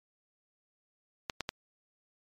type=clicks; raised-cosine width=0.2 ms; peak=-15 dBFS; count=3; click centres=1.298 / 1.407 / 1.491 s; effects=MP3 64 kbps